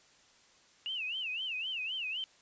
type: tone with vibrato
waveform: sine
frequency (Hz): 2794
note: F7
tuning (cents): 0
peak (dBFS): -34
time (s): 0.86-2.24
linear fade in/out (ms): 0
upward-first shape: sine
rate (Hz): 3.9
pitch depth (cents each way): 200
effects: white hiss -63 dBFS RMS until 2.41 s + resampled to 16000 Hz